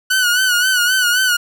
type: tone with vibrato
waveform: sawtooth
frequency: 1480 Hz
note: F#6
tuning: in tune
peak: -9 dBFS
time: 0.1-1.37 s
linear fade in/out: 10 ms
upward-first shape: sine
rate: 3.8 Hz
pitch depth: 66 cents each way
effects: none